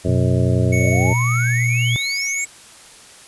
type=harmonic tone; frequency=91 Hz; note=F#2; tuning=28 cents flat; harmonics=1 / 2 / 3 / 4 / 5 / 6 / 7; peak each=-20 / -23 / -25 / -26 / -27 / -28 / -28 dBFS; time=0.04-1.14 s; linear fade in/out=20 ms
type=tone with pitch glide; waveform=sine; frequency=123.47 to 119.89 Hz; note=B2 to A#2; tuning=0 to +49 cents; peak=-16 dBFS; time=0.08-1.96 s; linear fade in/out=0 ms; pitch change=-51 cents; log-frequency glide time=0.41-0.57 s
type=tone; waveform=square; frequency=2217 Hz; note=C#7; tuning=in tune; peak=-22 dBFS; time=0.72-2.45 s; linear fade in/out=10 ms
type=exponential sweep; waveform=sine; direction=up; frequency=527 to 7902 Hz; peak=-24 dBFS; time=0.79-2.46 s; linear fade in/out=20 ms
effects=white hiss -43 dBFS RMS until 3.27 s + resampled to 24000 Hz